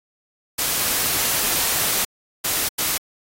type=noise bursts at uneven times; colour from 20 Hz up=white; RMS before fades=-21 dBFS; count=3; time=0.58-2.05 / 2.44-2.69 / 2.78-2.98 s; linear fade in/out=10 ms; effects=AAC 48 kbps